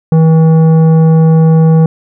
triangle tone with tanh clipping, 160.9 Hz, E3, 42 cents flat, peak -5 dBFS, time 0.12-1.86 s, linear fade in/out 2 ms, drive 15 dB, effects none

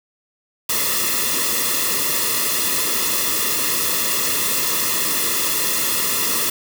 white noise with comb filter, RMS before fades -20 dBFS, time 0.69-6.5 s, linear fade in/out 5 ms, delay 1.3 ms, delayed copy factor -1, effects none

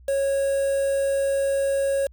triangle tone with quantisation, 550 Hz, C#5, 14 cents flat, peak -18 dBFS, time 0.08-2.07 s, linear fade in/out 5 ms, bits 6, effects added 62 Hz sine -46 dBFS peak until 2.12 s

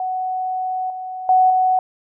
sine tone with level steps, 744 Hz, F#5, 9 cents sharp, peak -20 / -26 / -10 / -13 dBFS, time 0-1.79 s, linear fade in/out 2 ms, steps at 0.9 / 1.29 / 1.5 s, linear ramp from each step 2 ms, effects none

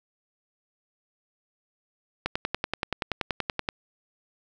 click train, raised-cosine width 0.3 ms, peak -10 dBFS, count 16, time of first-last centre 2.26-3.689 s, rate 10.5 Hz, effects none

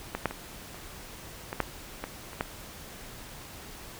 clicks, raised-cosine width 0.5 ms, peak -15 / -10 / -21 / -30 / -18 / -10 / -18 / -27 / -13 dBFS, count 9, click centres 0.15 / 0.257 / 0.31 / 0.745 / 1.529 / 1.603 / 2.04 / 2.332 / 2.409 s, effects pink hiss -45 dBFS RMS until 3.99 s

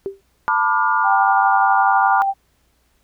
sine tone with exponential decay, 392 Hz, G4, in tune, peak -18 dBFS, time 0.06-0.21 s, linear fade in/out 0 ms, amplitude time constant 32 ms
sine chord, B half-diminished seventh, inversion third, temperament just, 889 / 987.8 / 1185.3 / 1422.4 Hz, A5 / B5 / D6 / F6, +18 / 0 / +16 / +31 cents, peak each -20 dBFS, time 0.48-2.22 s, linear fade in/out 0 ms
sine tone with tremolo, 784 Hz, G5, in tune, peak -14 dBFS, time 1.03-2.34 s, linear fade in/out 50 ms, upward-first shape sine, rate 12 Hz, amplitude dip 30%
effects added 60 Hz sine -63 dBFS peak until 3.03 s + pink hiss -63 dBFS RMS until 3.03 s

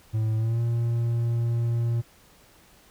triangle tone with pitch glide, 110 to 117.22 Hz, A2 to A#2, 0 to +10 cents, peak -20 dBFS, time 0.13-2.02 s, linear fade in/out 20 ms, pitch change +110 cents, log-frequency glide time 0.37-0.6 s, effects pink hiss -56 dBFS RMS until 2.9 s

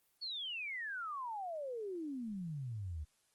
sine exponential sweep, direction down, 4500 to 71.7 Hz, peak -39 dBFS, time 0.21-3.05 s, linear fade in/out 20 ms, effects white hiss -75 dBFS RMS until 3.34 s + Opus 24 kbps

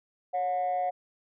sine tone pair together, 554.5 / 724 Hz, C#5 / F#5, 0 / -38 cents, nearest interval perfect fourth, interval 462 cents, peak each -31 / -25 dBFS, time 0.33-0.91 s, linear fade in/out 20 ms, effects tanh soft clip ceiling -23 dBFS

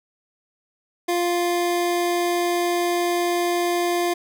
25% pulse tone, 349.2 Hz, F4, in tune, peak -16 dBFS, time 1.08-4.14 s, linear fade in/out 10 ms, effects none

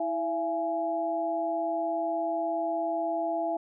sine tone cluster, 327.2 / 675 / 835 Hz, E4 / E5 / G#5, -13 / +41 / +9 cents, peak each -34 / -28 / -35 dBFS, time 0-3.57 s, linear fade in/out 5 ms, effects none

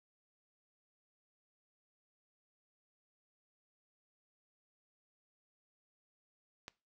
click, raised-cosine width 0.2 ms, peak -27 dBFS, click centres 6.681 s, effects noise-tail reverb RT60 0.3 s tail -22 dB re dry

